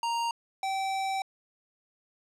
square tone pair in turn, 932.3 / 772.9 Hz, A#5 / G5, 0 / -25 cents, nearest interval minor third, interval 325 cents, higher first, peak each -28 / -29 dBFS, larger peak first, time 0.03-0.31 / 0.63-1.22 s, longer second, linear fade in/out 2 ms, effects low-pass 8000 Hz 12 dB/octave

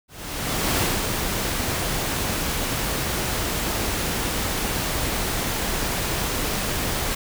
pink noise with ADSR envelope, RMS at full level -21 dBFS, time 0.08-7.15 s, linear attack 710 ms, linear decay 210 ms, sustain -4 dB, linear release 6 ms, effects none

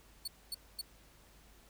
sawtooth tone bursts, 4424 Hz, C#8, 4 cents flat, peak -34 dBFS, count 3, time 0.25-0.814 s, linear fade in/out 5 ms, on 28 ms, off 240 ms, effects added 50 Hz sine -62 dBFS peak until 1.69 s + pink hiss -63 dBFS RMS until 1.69 s

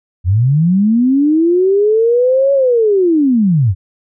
sine linear two-way sweep, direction up then down, 82.41 to 560 to 82.41 Hz, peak -8 dBFS, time 0.24-3.75 s, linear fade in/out 50 ms, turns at 2.53 s, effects none

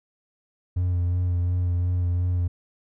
triangle tone with vibrato, 88.9 Hz, F2, 31 cents sharp, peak -18 dBFS, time 0.76-2.48 s, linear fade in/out 10 ms, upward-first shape sine, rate 2.8 Hz, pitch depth 23 cents each way, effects tanh soft clip ceiling -14 dBFS

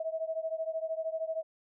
sine beating tone pair, 640 / 653 Hz, D#5 / E5, +49 / -17 cents, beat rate 13 Hz, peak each -34 / -36 dBFS, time 0-1.43 s, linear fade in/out 5 ms, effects none

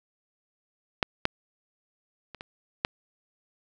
clicks, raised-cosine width 0.3 ms, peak -6 / -6 / -25 / -22 / -7 dBFS, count 5, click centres 1.028 / 1.254 / 2.347 / 2.409 / 2.849 s, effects none

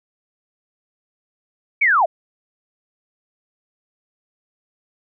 sine linear sweep, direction down, 2349 to 579 Hz, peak -12 dBFS, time 1.81-2.06 s, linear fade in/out 10 ms, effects none

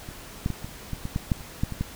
clicks, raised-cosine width 5 ms, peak -26 / -12 / -16 / -22 / -18 / -18 / -13 / -9 / -28 / -11 / -20 / -13 dBFS, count 12, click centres 0.089 / 0.461 / 0.503 / 0.645 / 0.933 / 1.054 / 1.161 / 1.318 / 1.408 / 1.635 / 1.723 / 1.81 s, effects pink hiss -43 dBFS RMS until 1.95 s

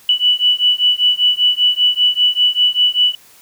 sine beating tone pair, 2959 / 2964.1 Hz, F#7 / F#7, -1 / +2 cents, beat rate 5.1 Hz, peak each -14 dBFS, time 0.09-3.15 s, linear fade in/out 2 ms, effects white hiss -46 dBFS RMS until 3.41 s

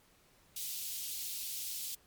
white high-pass noise, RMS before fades -40 dBFS, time 0.56-1.95 s, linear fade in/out 5 ms, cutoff 3000 Hz, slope 24 dB/octave, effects pink hiss -66 dBFS RMS until 2.06 s + MP3 96 kbps

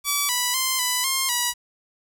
5% pulse tone with pitch steps, 1148 / 985 / 1044 / 995 / 1063 / 971 Hz, D6 / B5 / C6 / B5 / C6 / B5, -40 / -5 / -4 / +13 / +27 / -30 cents, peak -9 dBFS, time 0.04-1.54 s, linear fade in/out 50 ms, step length 250 ms, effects 8-bit

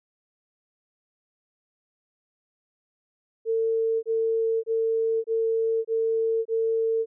sine tone bursts, 450.5 Hz, A4, 41 cents sharp, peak -21 dBFS, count 6, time 3.45-7.06 s, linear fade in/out 50 ms, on 580 ms, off 26 ms, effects none

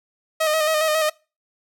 sawtooth tone with vibrato, 624 Hz, D#5, 5 cents sharp, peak -14 dBFS, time 0.4-1.1 s, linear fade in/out 10 ms, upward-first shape square, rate 7.3 Hz, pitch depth 35 cents each way, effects noise-tail reverb RT60 0.3 s tail -24 dB re dry

